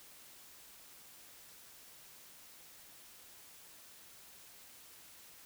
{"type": "silence", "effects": ["white hiss -57 dBFS RMS until 5.45 s"]}